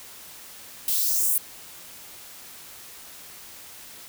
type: noise with high-pass filter sweep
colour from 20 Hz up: violet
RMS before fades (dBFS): -23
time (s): 0.88-1.38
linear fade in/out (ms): 2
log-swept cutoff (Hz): 3000 to 9900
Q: 2.1
effects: white hiss -44 dBFS RMS until 4.08 s